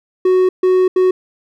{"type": "tone bursts at uneven times", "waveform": "triangle", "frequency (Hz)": 370, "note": "F#4", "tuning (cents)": 0, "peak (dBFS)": -7, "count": 3, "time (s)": [[0.25, 0.49], [0.63, 0.88], [0.96, 1.11]], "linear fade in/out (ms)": 5, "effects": []}